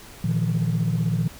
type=chord; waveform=sine; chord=Bb suspended fourth; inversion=none; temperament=equal with one note detuned; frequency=116.54 / 155.56 / 171.12 Hz; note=Bb2 / Eb3 / F3; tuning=0 / 0 / -35 cents; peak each=-23 dBFS; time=0.24-1.28 s; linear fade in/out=5 ms; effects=tanh soft clip ceiling -15 dBFS + pink hiss -44 dBFS RMS until 1.39 s